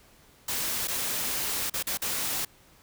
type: noise with dropouts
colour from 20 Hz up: white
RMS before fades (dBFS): -30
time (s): 0.48-2.45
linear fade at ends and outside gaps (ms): 5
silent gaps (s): 0.874-0.881 / 1.699-1.738 / 1.827-1.869 / 1.974-2.018
effects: pink hiss -58 dBFS RMS until 2.82 s